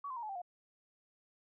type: tone with pitch steps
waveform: sine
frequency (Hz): 1132 / 1032.1 / 941 / 857.9 / 782.2 / 713.1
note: C#6 / C6 / A#5 / A5 / G5 / F5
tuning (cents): +36 / -24 / +16 / -44 / -4 / +36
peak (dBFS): -39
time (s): 0.04-0.418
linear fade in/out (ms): 5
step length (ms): 63
effects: none